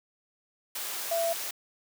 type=tone in noise; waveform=sine; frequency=670 Hz; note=E5; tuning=28 cents sharp; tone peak=-25 dBFS; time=1.11-1.33 s; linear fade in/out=5 ms; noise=white; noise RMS=-35 dBFS; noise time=0.75-1.51 s; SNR=+7 dB; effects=high-pass 400 Hz 12 dB/octave